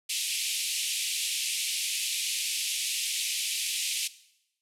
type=band-pass noise; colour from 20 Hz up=pink; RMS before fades=-31 dBFS; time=0.09-4.08 s; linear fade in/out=10 ms; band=2400 to 12000 Hz; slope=48 dB/octave; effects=noise-tail reverb RT60 0.8 s tail -17 dB re dry